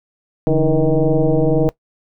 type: tone with frequency modulation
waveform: sine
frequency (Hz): 165.9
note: E3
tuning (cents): +11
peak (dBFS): -11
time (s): 0.47-1.69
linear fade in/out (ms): 0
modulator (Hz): 155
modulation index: 2.8
effects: noise-tail reverb RT60 0.1 s tail -20 dB re dry